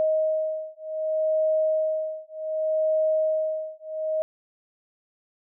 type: beating tone pair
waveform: sine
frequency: 627 / 627.66 Hz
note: D#5 / D#5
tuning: +13 / +15 cents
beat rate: 0.66 Hz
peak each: -25 dBFS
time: 0-4.22 s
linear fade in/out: 0 ms
effects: none